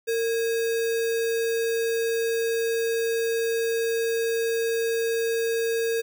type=tone with sample-and-hold; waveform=sine; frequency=457.7 Hz; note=A#4; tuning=32 cents flat; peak=-22 dBFS; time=0.07-6.02 s; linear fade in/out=20 ms; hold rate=2100 Hz; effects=none